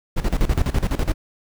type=noise with tremolo; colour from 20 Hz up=brown; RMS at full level=-18 dBFS; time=0.16-1.14 s; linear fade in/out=20 ms; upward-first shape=square; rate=12 Hz; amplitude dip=80%; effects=none